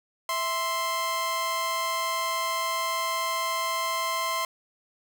sawtooth tone pair together, 659.3 / 1046.5 Hz, E5 / C6, 0 / 0 cents, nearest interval minor sixth, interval 800 cents, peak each -30 / -23 dBFS, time 0.29-4.45 s, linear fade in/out 2 ms, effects none

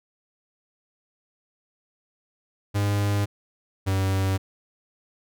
45% pulse tone pair in turn, 101.8 / 96.09 Hz, G#2 / G2, -34 / -34 cents, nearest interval minor second, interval 100 cents, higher first, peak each -21 dBFS, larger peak neither, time 2.74-3.26 / 3.86-4.38 s, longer neither, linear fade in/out 20 ms, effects none

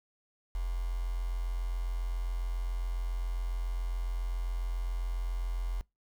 sine tone with quantisation, 43.65 Hz, F1, in tune, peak -30 dBFS, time 0.55-5.81 s, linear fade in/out 0 ms, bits 8, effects noise-tail reverb RT60 0.2 s tail -24 dB re dry

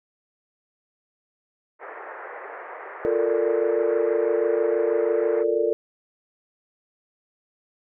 pink band-pass noise, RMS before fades -38 dBFS, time 1.79-5.45 s, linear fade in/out 50 ms, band 400 to 2000 Hz, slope 48 dB/octave
sine chord, Bb major seventh, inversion second, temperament equal, 349.2 / 440 / 466.2 / 587.3 Hz, F4 / A4 / Bb4 / D5, 0 / 0 / 0 / 0 cents, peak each -27 / -23 / -24 / -27 dBFS, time 3.05-5.73 s, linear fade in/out 0 ms
effects none

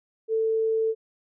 sine tone, 444.6 Hz, A4, 18 cents sharp, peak -21 dBFS, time 0.28-0.95 s, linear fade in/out 50 ms, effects none

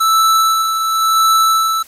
square tone with tremolo, 1318.5 Hz, E6, in tune, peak -9 dBFS, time 0-1.83 s, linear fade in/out 10 ms, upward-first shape sine, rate 0.94 Hz, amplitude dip 50%, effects white hiss -43 dBFS RMS until 1.87 s + MP3 64 kbps

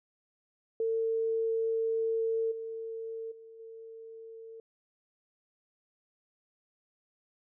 sine tone with level steps, 450.7 Hz, A4, 42 cents sharp, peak -27 / -36 / -48 / -44 dBFS, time 0.8-4.6 s, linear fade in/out 2 ms, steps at 2.51 / 3.31 / 3.59 s, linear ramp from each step 10 ms, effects none

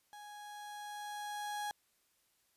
35% pulse tone with level ramp, 830.6 Hz, G#5, in tune, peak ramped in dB -48 to -35 dBFS, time 0.13-1.71 s, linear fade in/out 0 ms, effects white hiss -75 dBFS RMS until 2.56 s + resampled to 32000 Hz

